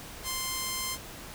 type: tone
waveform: 5% pulse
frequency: 1046.5 Hz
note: C6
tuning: in tune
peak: -19 dBFS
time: 0.23-0.98 s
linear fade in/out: 50 ms
effects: pink hiss -44 dBFS RMS until 1.34 s